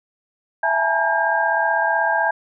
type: tone cluster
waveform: sine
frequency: 664 / 826 / 862 / 945 / 1607 Hz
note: E5 / G#5 / A5 / A#5 / G6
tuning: +12 / -10 / -36 / +23 / +43 cents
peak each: -23 / -27 / -22 / -25 / -20 dBFS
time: 0.63-2.31 s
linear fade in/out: 5 ms
effects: none